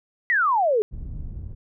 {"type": "exponential sweep", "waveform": "sine", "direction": "down", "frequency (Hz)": [2007, 405.6], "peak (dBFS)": -17, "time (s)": [0.3, 0.82], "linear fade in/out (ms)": 0}
{"type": "low-pass noise", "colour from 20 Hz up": "pink", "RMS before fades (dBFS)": -33, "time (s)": [0.91, 1.55], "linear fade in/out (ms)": 20, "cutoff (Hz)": 120, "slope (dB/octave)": 12}
{"effects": []}